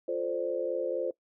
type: chord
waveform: sine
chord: D minor seventh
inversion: first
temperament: equal with one note detuned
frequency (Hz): 350.6 / 440 / 523.3 / 587.3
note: F4 / A4 / C5 / D5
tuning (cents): +7 / 0 / 0 / 0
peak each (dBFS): -35 / -36 / -31 / -37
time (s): 0.08-1.11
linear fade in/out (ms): 5
effects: noise-tail reverb RT60 0.1 s tail -20 dB re dry